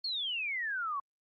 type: exponential sweep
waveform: sine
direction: down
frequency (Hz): 4435 to 1078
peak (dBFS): -32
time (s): 0.04-1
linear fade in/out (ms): 5
effects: Opus 32 kbps